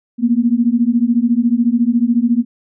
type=beating tone pair; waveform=sine; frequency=230 / 244 Hz; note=A#3 / B3; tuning=-23 / -21 cents; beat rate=14 Hz; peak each=-14 dBFS; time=0.18-2.45 s; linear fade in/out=50 ms; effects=none